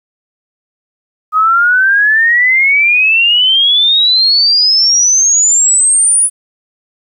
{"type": "exponential sweep", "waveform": "sine", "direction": "up", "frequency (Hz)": [1244.5, 9956], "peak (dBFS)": -6, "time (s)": [1.32, 6.3], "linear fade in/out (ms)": 50, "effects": ["8-bit"]}